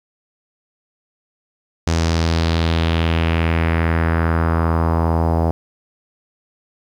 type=tone with low-pass filter sweep; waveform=sawtooth; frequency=82.4 Hz; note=E2; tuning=in tune; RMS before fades=-17 dBFS; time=1.87-5.51 s; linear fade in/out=0 ms; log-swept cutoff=6300 to 740 Hz; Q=2.3; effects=8-bit